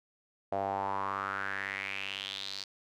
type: tone with band-pass filter sweep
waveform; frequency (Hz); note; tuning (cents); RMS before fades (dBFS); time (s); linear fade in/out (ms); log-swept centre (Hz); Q
sawtooth; 98; G2; 0; -36; 0.52-2.64; 5; 660 to 4600; 5.2
effects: none